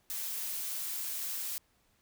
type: noise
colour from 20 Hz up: blue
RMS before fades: -37 dBFS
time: 0.1-1.58 s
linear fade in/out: 0 ms
effects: pink hiss -71 dBFS RMS until 2.01 s